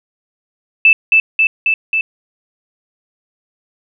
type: tone with echo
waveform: sine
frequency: 2637 Hz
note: E7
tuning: in tune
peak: -4 dBFS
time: 0.85-0.93 s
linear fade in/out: 2 ms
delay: 270 ms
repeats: 4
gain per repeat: -2 dB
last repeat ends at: 2.01 s
effects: none